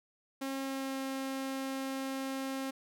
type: tone with pitch glide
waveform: sawtooth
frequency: 269.9 to 267.9 Hz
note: C#4 to C4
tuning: -46 to +41 cents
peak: -31 dBFS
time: 0.41-2.71 s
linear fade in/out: 10 ms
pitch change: -13 cents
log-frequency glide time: 0.63-0.98 s
effects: none